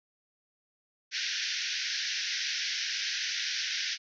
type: band-pass noise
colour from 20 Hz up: white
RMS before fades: -33 dBFS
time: 1.11-3.98 s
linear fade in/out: 50 ms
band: 1500 to 6000 Hz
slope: 96 dB/octave
effects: none

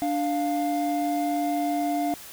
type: tone pair together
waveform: triangle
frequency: 293.7 / 700.2 Hz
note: D4 / F5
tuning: 0 / +4 cents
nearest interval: octave + minor third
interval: 1504 cents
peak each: -24 dBFS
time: 0.02-2.14 s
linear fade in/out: 0 ms
effects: white hiss -43 dBFS RMS until 2.32 s

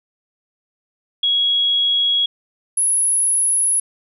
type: tone pair in turn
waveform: sine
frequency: 3322 / 10527 Hz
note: G#7 / E9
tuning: 0 / -3 cents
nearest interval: octave + minor sixth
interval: 1997 cents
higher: second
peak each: -14 dBFS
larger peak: neither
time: 1.23-2.26 / 2.77-3.8 s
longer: neither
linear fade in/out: 5 ms
effects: none

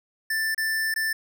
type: tone with dropouts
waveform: square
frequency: 1770 Hz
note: A6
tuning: 10 cents sharp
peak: -24 dBFS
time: 0.3-1.13 s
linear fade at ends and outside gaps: 5 ms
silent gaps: 0.547-0.578 / 0.941-0.96 s
effects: none

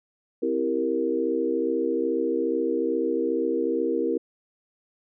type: chord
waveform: sine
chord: C dominant seventh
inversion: none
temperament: equal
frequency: 261.6 / 329.6 / 392 / 466.2 Hz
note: C4 / E4 / G4 / Bb4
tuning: 0 / 0 / 0 / 0 cents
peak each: -30 / -27 / -29 / -26 dBFS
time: 0.42-4.18 s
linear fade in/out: 10 ms
effects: none

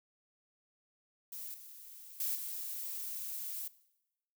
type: noise with level steps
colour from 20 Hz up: violet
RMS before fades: -44 / -52 / -35 / -41 dBFS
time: 1.32-3.68 s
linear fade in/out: 5 ms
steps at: 1.54 / 2.2 / 2.35 s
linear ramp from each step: 2 ms
effects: noise-tail reverb RT60 0.9 s tail -19 dB re dry

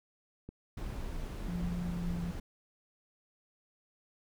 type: click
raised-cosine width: 3 ms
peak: -31 dBFS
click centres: 0.49 s
type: noise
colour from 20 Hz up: brown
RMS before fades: -39 dBFS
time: 0.77-2.4 s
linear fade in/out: 5 ms
type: tone with pitch glide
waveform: sine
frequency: 174.61 to 172.11 Hz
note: F3 to F3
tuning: 0 to -25 cents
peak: -34 dBFS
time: 1.48-2.31 s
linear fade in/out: 5 ms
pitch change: -25 cents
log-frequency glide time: 1.9-2.14 s
effects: none

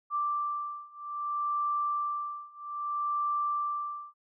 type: beating tone pair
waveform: sine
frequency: 1174.7 / 1175.32 Hz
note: D6 / D6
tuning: 0 / +1 cents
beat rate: 0.62 Hz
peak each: -33 / -32 dBFS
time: 0.1-4.14 s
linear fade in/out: 50 ms
effects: none

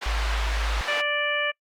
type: band-pass noise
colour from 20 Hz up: pink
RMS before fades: -32 dBFS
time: 0.01-1.02 s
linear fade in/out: 20 ms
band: 780 to 3600 Hz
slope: 12 dB/octave
type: tone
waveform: sine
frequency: 53.9 Hz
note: A1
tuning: 35 cents flat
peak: -23 dBFS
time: 0.06-0.81 s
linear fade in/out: 0 ms
type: harmonic tone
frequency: 587.3 Hz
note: D5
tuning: in tune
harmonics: 1 / 2 / 3 / 4 / 5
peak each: -29 / -32 / -27 / -29 / -31 dBFS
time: 0.87-1.52 s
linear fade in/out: 20 ms
effects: noise-tail reverb RT60 0.1 s tail -26 dB re dry + Opus 48 kbps

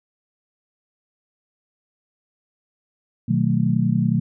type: chord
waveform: sine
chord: B dominant seventh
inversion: none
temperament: just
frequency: 123.47 / 154.34 / 185.21 / 222.2 Hz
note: B2 / D#3 / F#3 / A3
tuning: 0 / -14 / +2 / +17 cents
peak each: -22 dBFS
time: 3.28-4.2 s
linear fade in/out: 10 ms
effects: none

